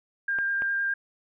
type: tone with vibrato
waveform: sine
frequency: 1600 Hz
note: G6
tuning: 35 cents sharp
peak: -24 dBFS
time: 0.28-0.94 s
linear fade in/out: 5 ms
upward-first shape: square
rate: 9.8 Hz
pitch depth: 9 cents each way
type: clicks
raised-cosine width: 0.5 ms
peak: -22 dBFS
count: 2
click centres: 0.387 / 0.621 s
effects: none